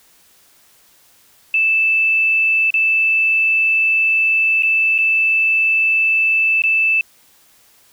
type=tone with dropouts; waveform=sine; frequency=2637 Hz; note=E7; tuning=in tune; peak=-12 dBFS; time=1.54-7.01 s; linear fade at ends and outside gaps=2 ms; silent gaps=2.705-2.74 / 4.624-4.632 / 4.981-4.986 / 6.62-6.637 s; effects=white hiss -52 dBFS RMS until 7.92 s